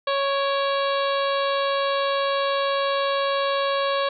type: harmonic tone with a mistuned harmonic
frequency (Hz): 554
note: C#5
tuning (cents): -1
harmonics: 1 / 2 / 3 / 4 / 5 / 6 / 7 / 8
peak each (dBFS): -23 / -25 / -32 / -37 / -36 / -34 / -34 / -38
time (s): 0.07-4.09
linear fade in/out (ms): 5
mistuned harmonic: 4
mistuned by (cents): +82
effects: none